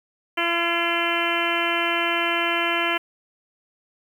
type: harmonic tone with a mistuned harmonic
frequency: 340 Hz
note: F4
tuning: 46 cents flat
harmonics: 1 / 2 / 3 / 4 / 5 / 6 / 7 / 8 / 9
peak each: -29 / -29 / -29 / -29 / -29 / -29 / -29 / -29 / -29 dBFS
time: 0.37-2.98 s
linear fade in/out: 10 ms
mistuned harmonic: 6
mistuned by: +33 cents
effects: 8-bit